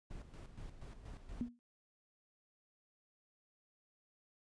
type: noise with tremolo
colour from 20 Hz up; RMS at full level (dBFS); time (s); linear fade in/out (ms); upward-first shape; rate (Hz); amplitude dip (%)
brown; -48; 0.1-1.49; 10; square; 4.2; 60
type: tone with exponential decay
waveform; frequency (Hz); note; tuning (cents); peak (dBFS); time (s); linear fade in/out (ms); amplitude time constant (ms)
sine; 240; B3; -49; -32; 1.41-1.59; 0; 38
effects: resampled to 22050 Hz